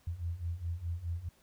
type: beating tone pair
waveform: sine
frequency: 82.41 / 87.21 Hz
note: E2 / F2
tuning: 0 / -2 cents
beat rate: 4.8 Hz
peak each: -39 / -36 dBFS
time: 0.07-1.29 s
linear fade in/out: 5 ms
effects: pink hiss -67 dBFS RMS until 1.42 s